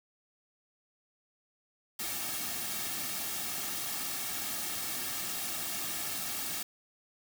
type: noise with comb filter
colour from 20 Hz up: white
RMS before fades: -36 dBFS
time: 1.99-6.63 s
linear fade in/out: 5 ms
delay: 2 ms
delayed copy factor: -0.6
effects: none